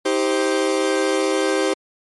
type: chord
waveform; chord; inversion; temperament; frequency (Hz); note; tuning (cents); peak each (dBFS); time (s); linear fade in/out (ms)
40% pulse; C minor; first; equal with one note detuned; 318.2 / 392 / 523.3; Eb4 / G4 / C5; +39 / 0 / 0; -22 / -20 / -21; 0.05-1.74; 10
effects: MP3 48 kbps